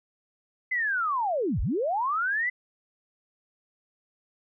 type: linear two-way sweep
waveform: sine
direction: down then up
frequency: 2058 to 31.85 to 2037 Hz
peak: -24 dBFS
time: 0.71-2.5 s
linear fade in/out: 10 ms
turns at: 1.61 s
effects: none